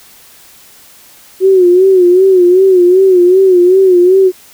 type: tone with vibrato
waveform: sine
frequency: 368.5 Hz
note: F#4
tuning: 7 cents flat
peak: -3 dBFS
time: 1.4-4.32 s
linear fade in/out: 50 ms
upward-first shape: sine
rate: 2.6 Hz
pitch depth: 82 cents each way
effects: white hiss -40 dBFS RMS until 4.53 s